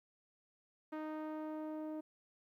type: tone with low-pass filter sweep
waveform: sawtooth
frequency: 309.8 Hz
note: D#4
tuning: 7 cents flat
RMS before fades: -43 dBFS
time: 0.92-2.01 s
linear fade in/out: 10 ms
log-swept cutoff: 1500 to 620 Hz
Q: 1
effects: 13-bit